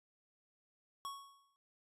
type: tone with exponential decay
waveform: square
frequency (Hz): 1108.7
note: C#6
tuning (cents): 0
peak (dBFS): -40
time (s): 1.05-1.56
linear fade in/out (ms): 0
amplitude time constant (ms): 110
effects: resampled to 32000 Hz